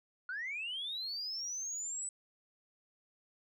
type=linear sweep; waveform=sine; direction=up; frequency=1414 to 8020 Hz; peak=-36 dBFS; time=0.29-2.09 s; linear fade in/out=2 ms; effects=tanh soft clip ceiling -33 dBFS